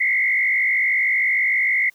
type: tone with frequency modulation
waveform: sine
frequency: 2086 Hz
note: C7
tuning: 6 cents flat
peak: -16 dBFS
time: 0-1.9 s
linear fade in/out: 10 ms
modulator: 53.2 Hz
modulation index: 2
effects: white hiss -58 dBFS RMS until 1.94 s